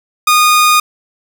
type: tone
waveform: sawtooth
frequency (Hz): 1229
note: D#6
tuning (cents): -22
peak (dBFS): -3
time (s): 0.27-0.8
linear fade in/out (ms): 5
effects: none